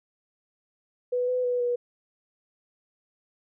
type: tone with pitch steps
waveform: sine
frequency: 494.3 / 502 / 492.2 / 485.3 Hz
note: B4 / B4 / B4 / B4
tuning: +1 / +28 / -6 / -30 cents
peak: -23 dBFS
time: 1.12-1.76 s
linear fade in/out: 10 ms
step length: 160 ms
effects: none